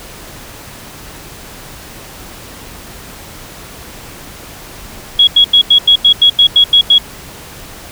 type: tone bursts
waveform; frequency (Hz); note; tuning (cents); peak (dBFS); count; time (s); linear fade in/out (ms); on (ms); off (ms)
sine; 3330; G#7; +4; -3; 11; 5.19-6.983; 5; 83; 88
effects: pink hiss -32 dBFS RMS until 7.91 s